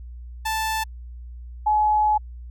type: tone pair in turn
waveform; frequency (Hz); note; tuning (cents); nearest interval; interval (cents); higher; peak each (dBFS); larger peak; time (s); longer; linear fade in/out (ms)
sawtooth / sine; 880 / 849.3; A5 / G#5; 0 / +39; minor second; 61; first; -19 / -16; second; 0.45-0.84 / 1.66-2.18; second; 10
effects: added 60 Hz sine -35 dBFS peak until 2.5 s